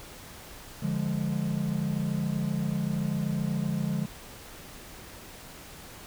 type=chord; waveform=triangle; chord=D diminished; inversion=none; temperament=equal; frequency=146.83 / 174.61 / 207.7 Hz; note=D3 / F3 / Ab3; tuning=0 / 0 / 0 cents; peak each=-29 dBFS; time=0.82-4.06 s; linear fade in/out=10 ms; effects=pink hiss -46 dBFS RMS until 6.06 s